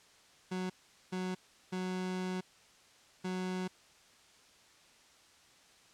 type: tone bursts at uneven times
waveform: 30% pulse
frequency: 184.4 Hz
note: F#3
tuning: 6 cents flat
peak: -32 dBFS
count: 4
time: 0.51-0.7 / 1.12-1.35 / 1.72-2.41 / 3.24-3.68 s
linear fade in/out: 10 ms
effects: white hiss -62 dBFS RMS until 5.93 s + low-pass 7000 Hz 12 dB/octave